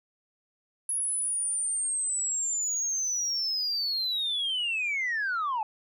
sine linear sweep, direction down, 10548 to 830 Hz, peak -25 dBFS, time 0.89-5.63 s, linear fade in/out 2 ms, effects tanh soft clip ceiling -24 dBFS

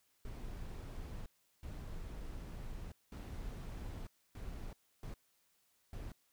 brown noise bursts at uneven times, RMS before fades -45 dBFS, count 6, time 0.25-1.26 / 1.63-2.92 / 3.12-4.07 / 4.35-4.73 / 5.03-5.14 / 5.93-6.12 s, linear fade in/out 2 ms, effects white hiss -75 dBFS RMS until 6.32 s

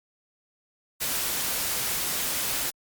white noise, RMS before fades -28 dBFS, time 1-2.71 s, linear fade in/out 20 ms, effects Opus 48 kbps

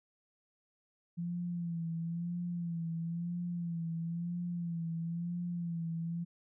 sine tone with vibrato, 170 Hz, F3, 46 cents flat, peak -34 dBFS, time 1.17-6.25 s, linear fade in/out 20 ms, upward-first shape sine, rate 1 Hz, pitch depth 52 cents each way, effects none

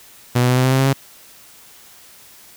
sawtooth tone with pitch steps, 122.6 / 124.46 / 126.34 / 128.25 / 130.19 / 132.16 / 134.16 / 136.19 Hz, B2 / B2 / B2 / C3 / C3 / C3 / C3 / C#3, -12 / +14 / +40 / -34 / -8 / +18 / +44 / -30 cents, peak -9 dBFS, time 0.35-0.934 s, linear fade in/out 10 ms, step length 73 ms, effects white hiss -45 dBFS RMS until 2.56 s

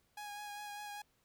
sawtooth tone with vibrato, 827 Hz, G#5, 8 cents flat, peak -40 dBFS, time 0.17-1.02 s, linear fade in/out 5 ms, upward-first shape sine, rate 5 Hz, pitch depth 17 cents each way, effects pink hiss -75 dBFS RMS until 1.24 s

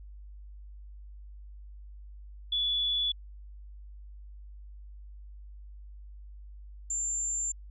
sine tone pair in turn, 3431 / 7270 Hz, A7 / A#8, -44 / -44 cents, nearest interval octave + minor second, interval 1300 cents, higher second, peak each -26 / -29 dBFS, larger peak first, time 2.52-3.12 / 6.9-7.52 s, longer second, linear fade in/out 5 ms, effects added 50 Hz sine -44 dBFS peak until 7.7 s

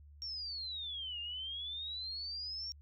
sine exponential two-way sweep, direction down then up, 5588 to 2794 to 5588 Hz, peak -39 dBFS, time 0.22-2.72 s, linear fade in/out 0 ms, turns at 1.2 s, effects added 73 Hz sine -54 dBFS peak until 2.81 s

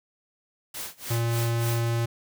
white noise with tremolo, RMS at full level -34 dBFS, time 0.74-1.89 s, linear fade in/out 5 ms, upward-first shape sine, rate 3.4 Hz, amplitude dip 95%
square tone, 116.54 Hz, A#2, in tune, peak -24 dBFS, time 1.1-2.06 s, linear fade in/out 10 ms
effects none

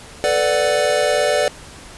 square chord, B minor seventh, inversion third, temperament equal with one note detuned, 440 / 498.2 / 587.3 / 740 Hz, A4 / B4 / D5 / F#5, 0 / +15 / 0 / 0 cents, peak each -24 / -22 / -18 / -24 dBFS, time 0.24-1.48 s, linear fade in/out 0 ms, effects pink hiss -39 dBFS RMS until 1.97 s + resampled to 24000 Hz

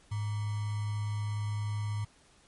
sine tone with sample-and-hold, 104.8 Hz, G#2, 16 cents sharp, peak -30 dBFS, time 0.11-2.05 s, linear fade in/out 10 ms, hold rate 1050 Hz, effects pink hiss -62 dBFS RMS until 2.47 s + MP3 48 kbps

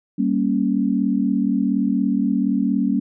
sine chord, G diminished, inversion none, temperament equal, 196 / 233.1 / 277.2 Hz, G3 / Bb3 / Db4, 0 / 0 / 0 cents, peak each -21 dBFS, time 0.18-3 s, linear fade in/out 10 ms, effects none

